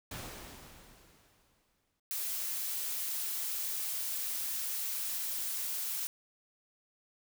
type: noise with exponential decay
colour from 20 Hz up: pink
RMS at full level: -41 dBFS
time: 0.11-2 s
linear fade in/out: 5 ms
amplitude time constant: 410 ms
type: noise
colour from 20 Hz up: blue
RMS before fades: -36 dBFS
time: 2.11-6.07 s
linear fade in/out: 0 ms
effects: none